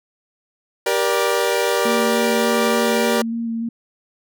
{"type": "chord", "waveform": "sawtooth", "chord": "G minor", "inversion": "none", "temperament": "equal with one note detuned", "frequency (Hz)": [392, 475.1, 587.3], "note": ["G4", "Bb4", "D5"], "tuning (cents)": [0, 33, 0], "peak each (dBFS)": [-18, -16, -18], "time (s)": [0.86, 3.22], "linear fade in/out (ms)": 5}
{"type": "tone with vibrato", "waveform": "sine", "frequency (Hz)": 230, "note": "A#3", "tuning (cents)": -23, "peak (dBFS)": -21, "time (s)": [1.85, 3.69], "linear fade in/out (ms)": 5, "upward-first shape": "square", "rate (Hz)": 3.4, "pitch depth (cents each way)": 12}
{"effects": []}